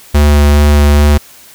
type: tone with vibrato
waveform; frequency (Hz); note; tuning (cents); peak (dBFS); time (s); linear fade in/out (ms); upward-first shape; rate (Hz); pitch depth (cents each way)
square; 73.2; D2; -5; -5; 0.14-1.18; 10; sine; 2.4; 11
effects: white hiss -38 dBFS RMS until 1.54 s